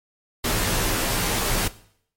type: noise with comb filter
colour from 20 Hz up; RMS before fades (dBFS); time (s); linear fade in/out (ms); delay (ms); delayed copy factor
pink; -23; 0.44-1.68; 5; 14; -0.9
effects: noise-tail reverb RT60 0.6 s tail -17 dB re dry + MP3 64 kbps